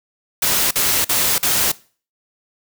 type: noise bursts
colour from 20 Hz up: white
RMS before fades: -17 dBFS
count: 4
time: 0.42-1.718 s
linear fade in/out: 5 ms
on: 290 ms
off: 46 ms
effects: noise-tail reverb RT60 0.4 s tail -21 dB re dry

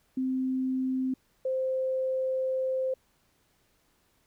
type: tone pair in turn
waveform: sine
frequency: 260 / 521.7 Hz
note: C4 / C5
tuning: -11 / -5 cents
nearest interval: octave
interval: 1206 cents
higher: second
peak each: -26 dBFS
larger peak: neither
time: 0.17-1.14 / 1.45-2.94 s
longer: second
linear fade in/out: 5 ms
effects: pink hiss -69 dBFS RMS until 4.26 s

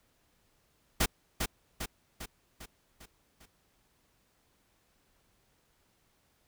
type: noise with echo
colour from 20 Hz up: pink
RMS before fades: -26 dBFS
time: 1-1.06 s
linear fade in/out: 10 ms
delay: 400 ms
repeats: 6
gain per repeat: -5 dB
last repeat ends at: 3.46 s
effects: pink hiss -71 dBFS RMS until 6.47 s

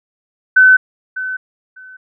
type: tone with echo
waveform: sine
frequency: 1516 Hz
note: F#6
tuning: 42 cents sharp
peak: -4 dBFS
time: 0.56-0.77 s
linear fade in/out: 10 ms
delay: 600 ms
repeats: 2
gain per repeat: -15 dB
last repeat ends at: 1.97 s
effects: none

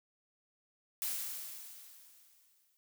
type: noise with exponential decay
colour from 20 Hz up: blue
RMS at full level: -35 dBFS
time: 1.02-2.77 s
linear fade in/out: 0 ms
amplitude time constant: 380 ms
effects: none

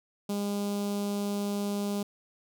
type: tone with notch filter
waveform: sawtooth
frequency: 202.9 Hz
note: G#3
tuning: 40 cents flat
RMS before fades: -31 dBFS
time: 0.29-2.03 s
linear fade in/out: 5 ms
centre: 1800 Hz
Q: 0.65
effects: none

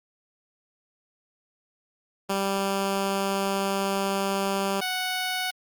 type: tone pair in turn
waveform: 10% pulse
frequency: 196 / 740 Hz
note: G3 / F#5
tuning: 0 / 0 cents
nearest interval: octave + major seventh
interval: 2300 cents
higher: second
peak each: -16 / -18 dBFS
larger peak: first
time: 2.29-4.81 / 4.81-5.51 s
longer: first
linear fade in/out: 10 ms
effects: Opus 48 kbps

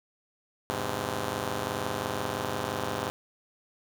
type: chord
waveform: 5% pulse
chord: E augmented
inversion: none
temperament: just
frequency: 82.41 / 103.01 / 128.76 Hz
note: E2 / G#2 / B#2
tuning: 0 / -14 / -27 cents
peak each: -27 / -23 / -23 dBFS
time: 0.7-3.1 s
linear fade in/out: 0 ms
effects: none

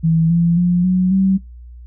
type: tone with pitch steps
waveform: sine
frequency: 162.9 / 169.62 / 176.62 / 183.91 / 191.5 Hz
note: E3 / E3 / F3 / F#3 / G3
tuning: -20 / +50 / +20 / -10 / -40 cents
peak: -11 dBFS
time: 0.03-1.38 s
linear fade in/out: 20 ms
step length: 270 ms
effects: noise-tail reverb RT60 0.2 s tail -24 dB re dry + added 60 Hz sine -34 dBFS peak until 1.86 s

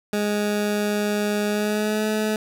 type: tone with pitch glide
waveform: 20% pulse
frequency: 207.7 to 215 Hz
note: G#3 to A3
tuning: 0 to -40 cents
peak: -16 dBFS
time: 0.13-2.36 s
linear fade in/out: 2 ms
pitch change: +60 cents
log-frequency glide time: 1.47-2.06 s
effects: none

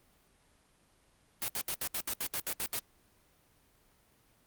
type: noise bursts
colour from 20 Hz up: white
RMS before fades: -34 dBFS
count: 11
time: 1.42-2.791 s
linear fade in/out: 0 ms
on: 61 ms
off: 70 ms
effects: pink hiss -67 dBFS RMS until 4.46 s + Opus 32 kbps

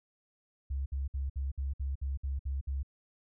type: tone bursts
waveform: sine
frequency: 68.3 Hz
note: C#2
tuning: 25 cents flat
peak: -30 dBFS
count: 10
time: 0.7-2.831 s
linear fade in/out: 10 ms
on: 160 ms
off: 59 ms
effects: tanh soft clip ceiling -26 dBFS

